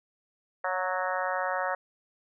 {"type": "harmonic tone with a mistuned harmonic", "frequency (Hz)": 185, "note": "F#3", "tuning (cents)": 0, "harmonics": [3, 4, 5, 6, 7, 8, 9, 10], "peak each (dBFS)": [-33, -34, -35, -36, -36, -37, -38, -38], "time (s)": [0.64, 1.75], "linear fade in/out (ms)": 5, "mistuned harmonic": 4, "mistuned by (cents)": -27, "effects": []}